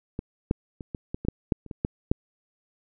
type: clicks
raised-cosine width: 3 ms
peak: -17 / -8 / -24 / -19 / -17 / -21 / -8 / -8 / -30 / -22 / -11 / -7 dBFS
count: 12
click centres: 0.191 / 0.511 / 0.808 / 0.948 / 1.145 / 1.25 / 1.285 / 1.522 / 1.663 / 1.712 / 1.849 / 2.115 s
effects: none